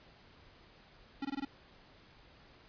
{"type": "tone bursts", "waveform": "square", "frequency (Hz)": 275.9, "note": "C#4", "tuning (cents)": -8, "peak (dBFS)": -35, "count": 5, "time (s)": [1.22, 1.45], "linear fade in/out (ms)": 5, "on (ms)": 30, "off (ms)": 20, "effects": ["pink hiss -60 dBFS RMS until 2.68 s", "resampled to 11025 Hz"]}